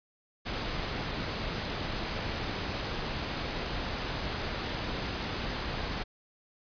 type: noise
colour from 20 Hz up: pink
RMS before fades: -34 dBFS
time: 0.45-6.04 s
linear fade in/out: 20 ms
effects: resampled to 11025 Hz